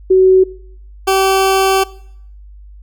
sine / 20% pulse tone pair in turn, 375.6 / 384.8 Hz, F#4 / G4, +26 / -32 cents, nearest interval unison, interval 42 cents, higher second, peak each -5 dBFS, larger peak neither, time 0.1-0.44 / 1.07-1.84 s, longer second, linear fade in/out 10 ms, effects noise-tail reverb RT60 0.7 s tail -21 dB re dry + added 50 Hz sine -34 dBFS peak until 2.82 s

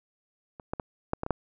clicks, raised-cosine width 1 ms, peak -28 / -16 / -18 / -12 / -17 / -19 / -10 dBFS, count 7, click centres 0.598 / 0.735 / 0.798 / 1.134 / 1.234 / 1.264 / 1.307 s, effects none

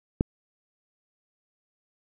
click, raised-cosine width 3 ms, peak -8 dBFS, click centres 0.209 s, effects none

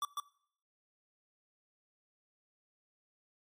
square tone with echo, 1158 Hz, D6, 25 cents flat, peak -33 dBFS, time 0.02-0.05 s, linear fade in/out 2 ms, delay 150 ms, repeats 1, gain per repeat -2 dB, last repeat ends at 0.2 s, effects noise-tail reverb RT60 0.6 s tail -21 dB re dry + MP3 64 kbps

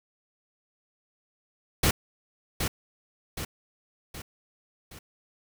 pink noise with echo, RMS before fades -22 dBFS, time 1.83-1.91 s, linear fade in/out 5 ms, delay 770 ms, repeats 4, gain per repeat -6 dB, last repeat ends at 4.99 s, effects none

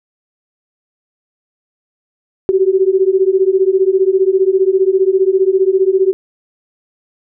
sine beating tone pair, 373.5 / 388.5 Hz, F#4 / G4, +16 / -16 cents, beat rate 15 Hz, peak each -12 dBFS, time 2.49-6.13 s, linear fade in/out 0 ms, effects none

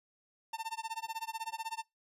45% pulse tone with tremolo, 899 Hz, A5, 37 cents sharp, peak -34 dBFS, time 0.53-1.83 s, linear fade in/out 5 ms, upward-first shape sine, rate 16 Hz, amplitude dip 100%, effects noise-tail reverb RT60 0.2 s tail -24 dB re dry + resampled to 32000 Hz

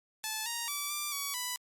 5% pulse tone with pitch steps, 870 / 935 / 1155 / 1180 / 1130 / 991 Hz, A5 / A#5 / D6 / D6 / C#6 / B5, -20 / +5 / -29 / +8 / +33 / +6 cents, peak -22 dBFS, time 0.24-1.56 s, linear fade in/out 0 ms, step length 220 ms, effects Opus 48 kbps

